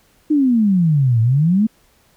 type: exponential two-way sweep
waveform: sine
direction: down then up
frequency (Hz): 312.1 to 110 to 227.3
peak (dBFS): -11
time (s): 0.3-1.67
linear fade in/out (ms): 10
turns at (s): 1.21
effects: pink hiss -56 dBFS RMS until 2.16 s